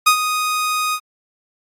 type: tone with ADSR envelope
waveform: sawtooth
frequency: 1244.5 Hz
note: D#6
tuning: in tune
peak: -4 dBFS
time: 0.06-1 s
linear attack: 13 ms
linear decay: 85 ms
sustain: -10 dB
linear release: 64 ms
effects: AAC 64 kbps